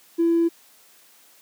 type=tone with tanh clipping; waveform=triangle; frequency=335.2 Hz; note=E4; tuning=29 cents sharp; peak=-15 dBFS; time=0.18-0.49 s; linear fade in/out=20 ms; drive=1 dB; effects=white hiss -54 dBFS RMS until 1.41 s + high-pass 200 Hz 12 dB/octave